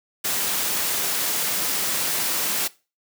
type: high-pass noise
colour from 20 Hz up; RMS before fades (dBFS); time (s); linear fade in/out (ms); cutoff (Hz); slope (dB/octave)
white; -24; 0.24-2.68; 10; 130; 12
effects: noise-tail reverb RT60 0.3 s tail -20 dB re dry